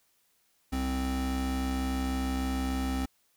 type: tone pair together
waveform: square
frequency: 65.02 / 261.6 Hz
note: C2 / C4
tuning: -10 / 0 cents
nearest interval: 2 octaves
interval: 2410 cents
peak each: -32 / -32 dBFS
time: 0.72-3.06 s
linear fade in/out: 10 ms
effects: white hiss -70 dBFS RMS until 3.36 s